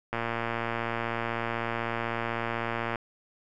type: click train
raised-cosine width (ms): 0.5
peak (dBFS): -15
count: 329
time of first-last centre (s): 0.13-2.958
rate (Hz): 116
effects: none